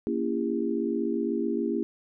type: chord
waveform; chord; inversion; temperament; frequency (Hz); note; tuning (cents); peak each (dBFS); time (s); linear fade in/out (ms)
sine; A# diminished seventh; none; just; 233.1 / 279.7 / 335.6 / 402.8; A#3 / C#4 / E4 / G4; 0 / +16 / +31 / +47; -30 / -32 / -30 / -31; 0.07-1.83; 0
effects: none